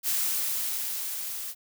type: noise with level ramp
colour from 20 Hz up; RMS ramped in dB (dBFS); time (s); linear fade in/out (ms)
blue; -26 to -36; 0.03-1.55; 50
effects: none